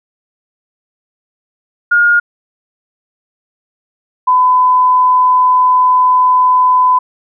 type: tone pair in turn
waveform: sine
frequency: 1424 / 1006.9 Hz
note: F6 / B5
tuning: +33 / +33 cents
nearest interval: tritone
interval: 600 cents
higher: first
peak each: -6 dBFS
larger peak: neither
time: 1.91-2.2 / 4.27-6.99 s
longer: second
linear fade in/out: 10 ms
effects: none